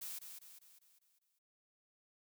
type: noise with echo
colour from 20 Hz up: blue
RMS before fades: -45 dBFS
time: 0.01-0.19 s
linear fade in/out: 10 ms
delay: 200 ms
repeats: 6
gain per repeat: -6 dB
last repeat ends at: 1.39 s
effects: noise-tail reverb RT60 0.4 s tail -26 dB re dry